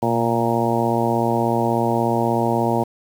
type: harmonic tone with a mistuned harmonic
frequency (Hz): 116.54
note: A#2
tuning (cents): 0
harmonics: 1 / 2 / 3 / 4 / 5 / 6 / 7 / 8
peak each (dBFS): -25 / -23 / -24 / -26 / -26 / -26 / -26 / -25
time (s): 0.02-2.84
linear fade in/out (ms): 10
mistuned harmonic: 1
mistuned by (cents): +59
effects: 7-bit